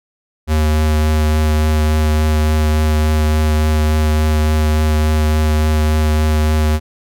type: tone with vibrato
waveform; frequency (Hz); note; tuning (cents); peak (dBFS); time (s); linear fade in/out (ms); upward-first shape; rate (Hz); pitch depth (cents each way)
square; 77.1; D#2; -15; -12; 0.47-6.8; 50; triangle; 3.5; 14
effects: none